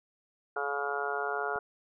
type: harmonic tone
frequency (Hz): 142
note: C#3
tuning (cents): +42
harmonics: 3 / 4 / 5 / 6 / 7 / 8 / 9 / 10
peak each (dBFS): -36 / -43 / -36 / -40 / -43 / -42 / -41 / -35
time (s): 0.56-1.59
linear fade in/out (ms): 5
type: click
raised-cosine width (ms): 2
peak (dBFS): -34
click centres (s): 1.559
effects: none